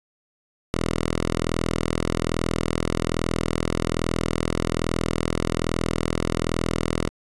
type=tone; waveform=5% pulse; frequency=41.2 Hz; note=E1; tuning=in tune; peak=-11 dBFS; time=0.74-7.09 s; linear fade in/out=0 ms; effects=resampled to 24000 Hz

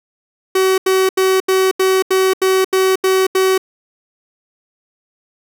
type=tone bursts; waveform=45% pulse; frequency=378.4 Hz; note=F#4; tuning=39 cents sharp; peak=-11 dBFS; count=10; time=0.55-3.579 s; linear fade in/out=5 ms; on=230 ms; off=81 ms; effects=none

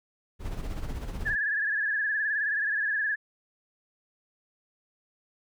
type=noise with tremolo; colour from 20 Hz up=brown; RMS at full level=-31 dBFS; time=0.39-1.36 s; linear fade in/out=50 ms; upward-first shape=sine; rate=16 Hz; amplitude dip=55%
type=tone with vibrato; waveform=sine; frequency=1700 Hz; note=G#6; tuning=40 cents sharp; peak=-25 dBFS; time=1.25-3.16 s; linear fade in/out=20 ms; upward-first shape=sine; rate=19 Hz; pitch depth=73 cents each way
effects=none

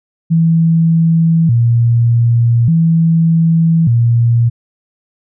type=tone with vibrato; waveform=sine; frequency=139.1 Hz; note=C#3; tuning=6 cents sharp; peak=-7 dBFS; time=0.3-4.5 s; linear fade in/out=20 ms; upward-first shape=square; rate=0.42 Hz; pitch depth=290 cents each way; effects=none

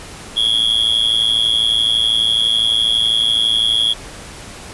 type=tone with amplitude modulation; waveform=triangle; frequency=3322 Hz; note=G#7; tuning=in tune; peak=-7 dBFS; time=0.36-3.94 s; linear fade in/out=20 ms; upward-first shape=sine; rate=112 Hz; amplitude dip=95%; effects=pink hiss -34 dBFS RMS until 4.73 s + resampled to 24000 Hz

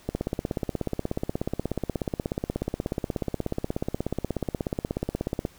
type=click train; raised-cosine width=2 ms; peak=-13 dBFS; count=90; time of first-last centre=0.09-5.451 s; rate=16.6 Hz; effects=pink hiss -54 dBFS RMS until 5.58 s

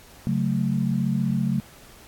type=chord; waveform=sine; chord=F# minor; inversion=second; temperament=equal; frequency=138.59 / 185 / 220 Hz; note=C#3 / F#3 / A3; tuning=0 / 0 / 0 cents; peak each=-25 dBFS; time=0.27-1.6 s; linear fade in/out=0 ms; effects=pink hiss -49 dBFS RMS until 2.07 s + AAC 64 kbps

